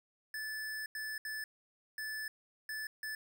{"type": "tone bursts at uneven times", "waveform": "square", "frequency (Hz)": 1740, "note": "A6", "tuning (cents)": -20, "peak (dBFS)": -39, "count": 6, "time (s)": [[0.34, 0.86], [0.95, 1.18], [1.25, 1.44], [1.98, 2.28], [2.69, 2.87], [3.03, 3.15]], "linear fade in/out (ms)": 2, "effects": []}